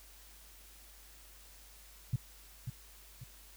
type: tone with echo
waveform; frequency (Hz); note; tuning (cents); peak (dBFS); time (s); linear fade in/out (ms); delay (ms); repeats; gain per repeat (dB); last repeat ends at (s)
sine; 124.1; B2; +9; -27; 2.13-2.16; 5; 540; 2; -8; 3.24
effects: added 50 Hz sine -58 dBFS peak until 3.56 s + white hiss -58 dBFS RMS until 3.56 s